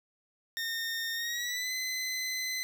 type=tone with pitch glide; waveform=20% pulse; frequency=1831 to 2032 Hz; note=A#6 to B6; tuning=-32 to +49 cents; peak=-27 dBFS; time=0.57-2.63 s; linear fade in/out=0 ms; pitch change=+181 cents; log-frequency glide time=1.14-1.72 s; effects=none